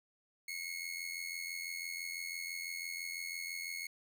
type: tone with amplitude modulation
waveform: sawtooth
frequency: 2177 Hz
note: C#7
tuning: 32 cents flat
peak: -33 dBFS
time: 0.48-3.87 s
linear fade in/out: 5 ms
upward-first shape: sine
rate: 86 Hz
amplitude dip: 70%
effects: none